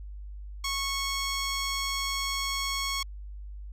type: tone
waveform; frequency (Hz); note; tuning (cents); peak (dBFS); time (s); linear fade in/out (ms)
10% pulse; 1101; C#6; -12; -20; 0.64-3.03; 5
effects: added 50 Hz sine -38 dBFS peak until 3.72 s + resampled to 32000 Hz